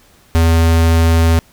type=tone; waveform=square; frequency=82.41 Hz; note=E2; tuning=in tune; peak=-9 dBFS; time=0.35-1.39 s; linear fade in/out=0 ms; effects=pink hiss -49 dBFS RMS until 1.52 s